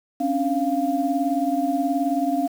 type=tone cluster; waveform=sine; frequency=268.8 / 287.5 / 695 Hz; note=C4 / D4 / F5; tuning=+47 / -37 / -9 cents; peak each=-24 dBFS; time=0.2-2.48 s; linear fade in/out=10 ms; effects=7-bit